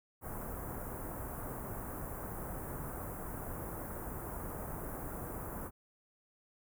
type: band-stop noise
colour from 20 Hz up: pink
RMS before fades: -42 dBFS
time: 0.21-5.71 s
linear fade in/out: 50 ms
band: 1400 to 11000 Hz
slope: 24 dB/octave
effects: none